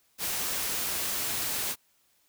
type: noise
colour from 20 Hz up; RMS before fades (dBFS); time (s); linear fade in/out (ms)
white; -31; 0.18-1.76; 50
effects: white hiss -68 dBFS RMS until 2.28 s